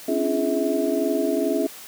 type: tone cluster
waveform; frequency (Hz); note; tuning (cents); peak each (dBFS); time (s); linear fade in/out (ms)
sine; 266.9 / 289.2 / 340.4 / 418.8 / 648; C4 / D4 / F4 / G#4 / E5; +35 / -27 / -44 / +15 / -30; -26; 0.08-1.67; 5
effects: white hiss -41 dBFS RMS until 1.87 s + high-pass 150 Hz 12 dB/octave